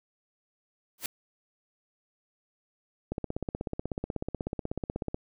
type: noise with exponential growth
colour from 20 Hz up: white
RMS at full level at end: -27 dBFS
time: 0.98-1.06 s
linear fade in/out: 2 ms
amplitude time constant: 16 ms
type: click train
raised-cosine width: 2 ms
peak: -18 dBFS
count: 34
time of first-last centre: 3.12-5.145 s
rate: 16.3 Hz
effects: none